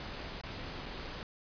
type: noise with dropouts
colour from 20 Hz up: pink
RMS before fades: -42 dBFS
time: 0-1.23 s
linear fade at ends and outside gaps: 1 ms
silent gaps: 0.413-0.435 / 0.857-0.861 s
effects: resampled to 11025 Hz